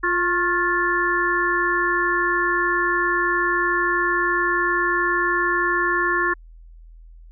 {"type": "harmonic tone with a mistuned harmonic", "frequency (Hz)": 349.7, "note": "F4", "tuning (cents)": 2, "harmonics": [1, 3, 4, 5], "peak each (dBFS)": [-25, -23, -26, -21], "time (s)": [0.03, 6.34], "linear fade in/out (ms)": 10, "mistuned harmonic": 3, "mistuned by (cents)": 53, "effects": ["added 41 Hz sine -41 dBFS peak until 7.31 s"]}